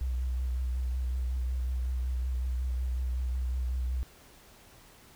sine tone with vibrato, 62.9 Hz, B1, 32 cents sharp, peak -28 dBFS, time 0.01-4.03 s, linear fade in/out 0 ms, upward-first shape triangle, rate 5.4 Hz, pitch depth 38 cents each way, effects pink hiss -56 dBFS RMS until 5.15 s

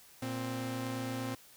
sawtooth tone pair together, 116.7 / 262 Hz, A#2 / C4, +2 / +2 cents, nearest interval octave + major second, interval 1400 cents, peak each -35 / -33 dBFS, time 0.22-1.35 s, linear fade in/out 5 ms, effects white hiss -58 dBFS RMS until 1.56 s

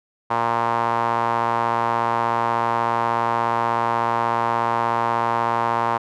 sawtooth tone with band-pass filter, 116.54 Hz, A#2, in tune, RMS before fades -21 dBFS, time 0.3-5.98 s, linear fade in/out 10 ms, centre 970 Hz, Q 3.6, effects none

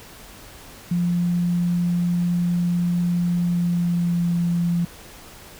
sine tone with pitch glide, 174.61 to 172.11 Hz, F3 to F3, 0 to -25 cents, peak -18 dBFS, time 0.91-4.85 s, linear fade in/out 5 ms, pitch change -25 cents, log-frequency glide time 3.3-4.39 s, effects pink hiss -43 dBFS RMS until 5.59 s

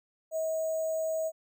sine tone with sample-and-hold, 639 Hz, D#5, 46 cents sharp, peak -28 dBFS, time 0.31-1.32 s, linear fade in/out 50 ms, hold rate 7350 Hz, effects none

